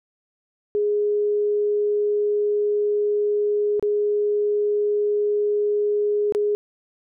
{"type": "tone with dropouts", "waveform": "sine", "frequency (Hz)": 415.3, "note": "G#4", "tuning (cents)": 0, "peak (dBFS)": -18, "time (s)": [0.75, 6.55], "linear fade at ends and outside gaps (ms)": 0, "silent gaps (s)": [[3.796, 3.826], [6.323, 6.349]], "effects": []}